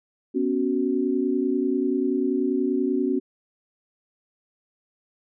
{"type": "chord", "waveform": "sine", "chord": "B suspended second", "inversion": "none", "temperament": "equal with one note detuned", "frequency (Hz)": [246.9, 277.2, 371.7], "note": ["B3", "C#4", "F#4"], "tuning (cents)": [0, 0, 8], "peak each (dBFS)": [-26, -24, -25], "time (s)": [0.34, 3.2], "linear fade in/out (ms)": 20, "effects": []}